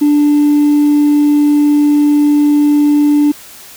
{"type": "tone with hard clipping", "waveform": "triangle", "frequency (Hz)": 293.7, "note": "D4", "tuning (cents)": 0, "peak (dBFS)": -6, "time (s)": [0.01, 3.32], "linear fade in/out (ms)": 10, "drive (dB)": 2, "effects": ["white hiss -35 dBFS RMS until 3.76 s"]}